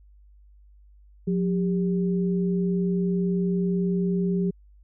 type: tone pair together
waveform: sine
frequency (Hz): 180 / 398.1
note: F#3 / G4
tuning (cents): -47 / +27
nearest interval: octave + major second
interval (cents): 1374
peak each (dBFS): -22 / -28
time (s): 1.27-4.51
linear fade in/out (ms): 10
effects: added 50 Hz sine -50 dBFS peak until 4.83 s